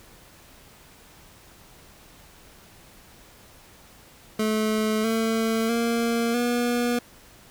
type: tone with pitch steps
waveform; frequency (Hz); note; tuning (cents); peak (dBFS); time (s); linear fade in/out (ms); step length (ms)
25% pulse; 216.6 / 224.5 / 232.7 / 241.2; A3 / A3 / A#3 / B3; -27 / +35 / -3 / -41; -18; 4.39-6.99; 5; 650
effects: pink hiss -51 dBFS RMS until 7.5 s